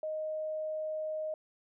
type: tone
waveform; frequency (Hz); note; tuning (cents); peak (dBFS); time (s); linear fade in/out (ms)
sine; 622.3; D#5; 0; -33; 0.03-1.34; 2
effects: none